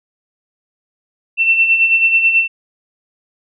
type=tone with tremolo; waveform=sine; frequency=2690 Hz; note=E7; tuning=34 cents sharp; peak=-7 dBFS; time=1.37-2.48 s; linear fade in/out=50 ms; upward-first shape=sine; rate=9.2 Hz; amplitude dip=55%; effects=none